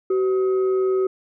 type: tone with frequency modulation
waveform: sine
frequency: 379.3 Hz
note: F#4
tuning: 43 cents sharp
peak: -17 dBFS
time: 0.1-1.07 s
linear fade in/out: 5 ms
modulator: 888 Hz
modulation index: 0.28
effects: none